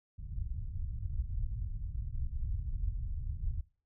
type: low-pass noise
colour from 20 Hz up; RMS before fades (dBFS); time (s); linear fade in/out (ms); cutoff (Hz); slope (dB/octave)
pink; -36; 0.18-3.61; 10; 100; 24
effects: noise-tail reverb RT60 0.4 s tail -22 dB re dry